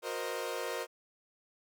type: chord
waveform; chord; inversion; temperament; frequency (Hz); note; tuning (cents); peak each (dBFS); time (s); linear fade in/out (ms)
sawtooth; C half-diminished seventh; second; equal with one note detuned; 363.8 / 466.2 / 523.3 / 622.3; Gb4 / Bb4 / C5 / Eb5; -29 / 0 / 0 / 0; -39 / -35 / -36 / -38; 0.02-0.87; 50
effects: none